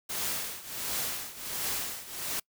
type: noise with tremolo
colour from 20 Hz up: white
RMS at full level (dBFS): -31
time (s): 0.09-2.4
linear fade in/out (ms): 10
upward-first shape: triangle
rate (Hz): 1.4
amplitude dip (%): 85
effects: noise-tail reverb RT60 0.1 s tail -26 dB re dry